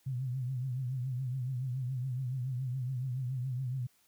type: tone with vibrato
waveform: sine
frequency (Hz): 128.1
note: C3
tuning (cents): -36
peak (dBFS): -32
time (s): 0.06-3.87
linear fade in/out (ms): 10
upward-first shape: triangle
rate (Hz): 7.1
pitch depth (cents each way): 110
effects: white hiss -69 dBFS RMS until 4.07 s